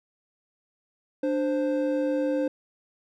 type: tone pair together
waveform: triangle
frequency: 295.7 / 522.8 Hz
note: D4 / C5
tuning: +12 / -1 cents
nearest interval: minor seventh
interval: 987 cents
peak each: -24 dBFS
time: 1.23-2.48 s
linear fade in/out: 5 ms
effects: none